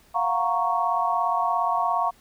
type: chord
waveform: sine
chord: Gb major seventh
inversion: third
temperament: equal with one note detuned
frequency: 698.5 / 735.7 / 932.3 / 1108.7 Hz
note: F5 / Gb5 / Bb5 / Db6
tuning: 0 / -10 / 0 / 0 cents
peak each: -26 / -29 / -26 / -25 dBFS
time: 0.14-2.11 s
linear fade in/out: 20 ms
effects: pink hiss -57 dBFS RMS until 2.2 s